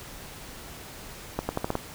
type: accelerating click train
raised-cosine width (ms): 1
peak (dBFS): -12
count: 6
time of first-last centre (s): 1.39-1.754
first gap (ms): 100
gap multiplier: 0.84
effects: pink hiss -43 dBFS RMS until 1.94 s